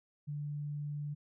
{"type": "tone", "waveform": "sine", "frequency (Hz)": 146.7, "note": "D3", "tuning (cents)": -2, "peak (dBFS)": -36, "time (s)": [0.27, 1.15], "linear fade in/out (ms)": 20, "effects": []}